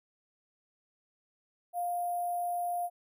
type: tone with sample-and-hold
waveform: sine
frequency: 703 Hz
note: F5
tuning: 11 cents sharp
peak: -30 dBFS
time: 1.73-2.9 s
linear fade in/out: 50 ms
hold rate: 11025 Hz
effects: none